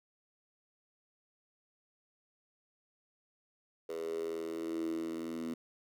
10% pulse tone with high-pass filter sweep, 82.1 Hz, E2, 6 cents flat, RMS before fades -38 dBFS, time 3.89-5.54 s, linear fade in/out 5 ms, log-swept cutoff 450 to 260 Hz, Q 8.3, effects none

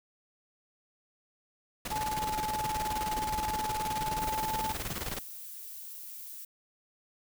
pink noise with tremolo, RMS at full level -35 dBFS, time 1.85-5.19 s, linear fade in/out 5 ms, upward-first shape square, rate 19 Hz, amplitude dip 65%
sine tone with pitch glide, 861 to 872 Hz, A5 to A5, -38 to -16 cents, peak -31 dBFS, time 1.91-4.73 s, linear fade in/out 10 ms, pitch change +22 cents, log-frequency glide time 3.64-4.61 s
violet noise, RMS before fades -44 dBFS, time 4.2-6.45 s, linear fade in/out 5 ms
effects none

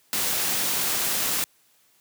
white noise, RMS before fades -25 dBFS, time 0.13-1.44 s, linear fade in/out 0 ms, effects white hiss -62 dBFS RMS until 2 s + high-pass 100 Hz 12 dB/octave

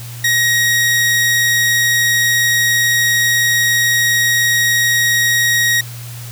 sawtooth tone, 1887 Hz, A#6, 21 cents sharp, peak -8 dBFS, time 0.24-5.81 s, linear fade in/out 5 ms, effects added 119 Hz sine -28 dBFS peak until 6.31 s + white hiss -35 dBFS RMS until 6.31 s

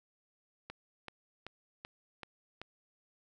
click train, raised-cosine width 0.3 ms, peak -27 dBFS, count 6, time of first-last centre 0.7-2.616 s, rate 2.61 Hz, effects none

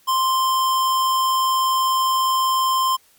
square tone, 1046.5 Hz, C6, in tune, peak -17 dBFS, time 0.07-2.97 s, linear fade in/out 20 ms, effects white hiss -56 dBFS RMS until 3.18 s + MP3 96 kbps

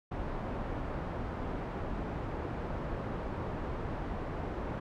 pink low-pass noise, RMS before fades -37 dBFS, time 0.11-4.8 s, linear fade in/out 10 ms, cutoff 1100 Hz, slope 12 dB/octave, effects none

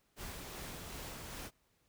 pink noise with tremolo, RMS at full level -45 dBFS, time 0.16-1.51 s, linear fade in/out 50 ms, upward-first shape sine, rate 2.6 Hz, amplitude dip 25%, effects pink hiss -75 dBFS RMS until 1.88 s

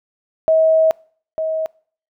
sine tone pair in turn, 640 / 636.8 Hz, D#5 / D#5, +49 / +40 cents, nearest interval unison, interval 9 cents, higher first, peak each -10 / -18 dBFS, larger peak first, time 0.48-0.91 / 1.38-1.66 s, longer first, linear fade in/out 0 ms, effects noise-tail reverb RT60 0.5 s tail -25 dB re dry

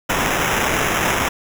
blue noise with sample-and-hold, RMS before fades -19 dBFS, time 0.09-1.29 s, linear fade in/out 10 ms, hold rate 4410 Hz, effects none

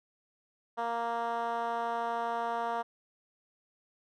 10% pulse tone with band-pass filter, 233.1 Hz, A#3, in tune, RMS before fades -33 dBFS, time 0.77-2.83 s, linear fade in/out 20 ms, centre 820 Hz, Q 1.7, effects none

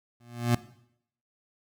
25% pulse tone with exponential growth, 119.6 Hz, A#2, 45 cents sharp, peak -15 dBFS, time 0.2-0.55 s, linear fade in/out 5 ms, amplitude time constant 76 ms, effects noise-tail reverb RT60 0.7 s tail -17 dB re dry

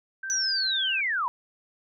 sine tone with vibrato, 1555 Hz, G6, 14 cents flat, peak -31 dBFS, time 0.23-1.01 s, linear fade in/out 5 ms, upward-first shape square, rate 4.4 Hz, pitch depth 9 cents each way
sine linear sweep, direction down, 6030 to 929 Hz, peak -24 dBFS, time 0.3-1.28 s, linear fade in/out 0 ms
effects none

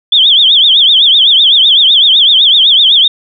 sine tone with vibrato, 3369 Hz, G#7, 24 cents sharp, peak -3 dBFS, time 0.12-3.08 s, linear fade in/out 5 ms, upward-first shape triangle, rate 7.9 Hz, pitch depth 200 cents each way, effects none

